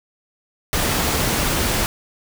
pink noise, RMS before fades -20 dBFS, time 0.73-1.86 s, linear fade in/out 0 ms, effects none

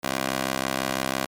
15% pulse tone with high-pass filter, 66 Hz, C2, 16 cents sharp, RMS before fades -27 dBFS, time 0.03-1.26 s, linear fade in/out 10 ms, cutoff 380 Hz, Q 0.57, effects MP3 96 kbps

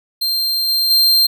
45% pulse tone with level steps, 4172 Hz, C8, 6 cents flat, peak -15 / -13 / -9 dBFS, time 0.21-1.27 s, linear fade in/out 10 ms, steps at 0.68 / 0.9 s, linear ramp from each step 10 ms, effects none

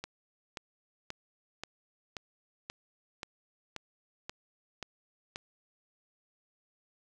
click train, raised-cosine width 0.2 ms, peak -21 dBFS, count 11, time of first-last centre 0.04-5.359 s, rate 1.88 Hz, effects none

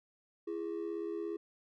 triangle ring-modulated tone, 374.1 Hz, F#4, 19 cents sharp, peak -30 dBFS, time 0.47-1.37 s, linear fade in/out 10 ms, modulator 38.6 Hz, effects tanh soft clip ceiling -28 dBFS

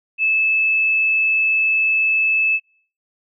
sine tone, 2614 Hz, E7, 15 cents flat, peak -14 dBFS, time 0.18-2.6 s, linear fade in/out 50 ms, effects noise-tail reverb RT60 0.5 s tail -25 dB re dry

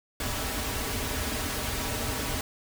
pink noise with comb filter, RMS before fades -31 dBFS, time 0.2-2.41 s, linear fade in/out 2 ms, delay 5.7 ms, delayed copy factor -0.65, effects none

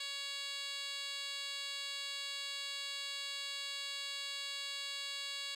10% pulse tone with band-pass filter, 560 Hz, C#5, 18 cents sharp, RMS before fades -42 dBFS, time 0-5.55 s, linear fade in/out 5 ms, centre 4600 Hz, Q 2.7, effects none

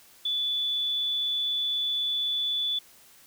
sine tone, 3464 Hz, A7, 28 cents flat, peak -25 dBFS, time 0.25-2.79 s, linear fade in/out 5 ms, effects white hiss -55 dBFS RMS until 3.26 s

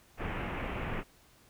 pink low-pass noise, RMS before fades -36 dBFS, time 0.17-1.04 s, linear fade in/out 50 ms, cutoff 2800 Hz, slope 48 dB/octave, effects pink hiss -62 dBFS RMS until 1.49 s

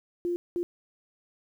sine tone bursts at uneven times, 349.2 Hz, F4, in tune, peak -26 dBFS, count 2, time 0.25-0.36 / 0.56-0.63 s, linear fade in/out 0 ms, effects 10-bit

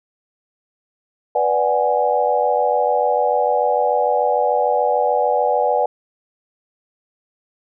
sine chord, G# half-diminished seventh, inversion first, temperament equal with one note detuned, 493.9 / 587.3 / 743.8 / 830.6 Hz, B4 / D5 / F#5 / G#5, 0 / 0 / +9 / 0 cents, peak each -20 dBFS, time 1.35-5.86 s, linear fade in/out 5 ms, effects none

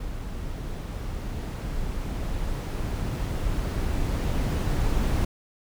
brown noise with level ramp, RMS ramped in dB -34 to -23 dBFS, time 0-5.25 s, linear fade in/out 5 ms, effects none

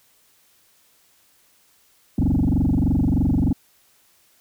sine tone with frequency modulation, 170 Hz, F3, 46 cents flat, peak -14 dBFS, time 2.18-3.53 s, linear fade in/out 5 ms, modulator 23.2 Hz, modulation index 5.2, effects tanh soft clip ceiling -14 dBFS + white hiss -59 dBFS RMS until 4.4 s

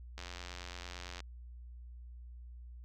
click train, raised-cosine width 0.2 ms, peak -27 dBFS, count 92, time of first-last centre 0.18-1.204 s, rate 88.9 Hz, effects added 60 Hz sine -47 dBFS peak until 2.84 s

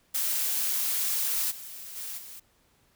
blue noise with level steps, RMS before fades -28 / -42 / -37 / -44 dBFS, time 0.14-2.4 s, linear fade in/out 10 ms, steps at 1.5 / 1.95 / 2.17 s, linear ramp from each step 20 ms, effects pink hiss -66 dBFS RMS until 2.95 s

